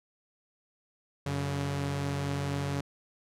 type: tone pair together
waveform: sawtooth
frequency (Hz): 92.5 / 140.89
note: F#2 / C#3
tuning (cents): 0 / +28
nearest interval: perfect fifth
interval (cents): 728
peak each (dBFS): -32 / -27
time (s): 1.26-2.81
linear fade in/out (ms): 5
effects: low-pass 10000 Hz 12 dB/octave